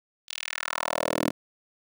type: tone with high-pass filter sweep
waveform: 10% pulse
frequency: 40.03 Hz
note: D#1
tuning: 50 cents sharp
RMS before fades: -30 dBFS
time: 0.28-1.31 s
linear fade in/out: 10 ms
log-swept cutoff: 3600 to 270 Hz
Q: 1.9
effects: none